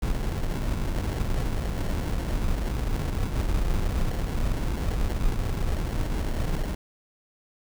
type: noise with sample-and-hold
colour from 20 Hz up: brown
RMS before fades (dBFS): -26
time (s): 0.02-6.75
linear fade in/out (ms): 5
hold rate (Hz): 1225
effects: none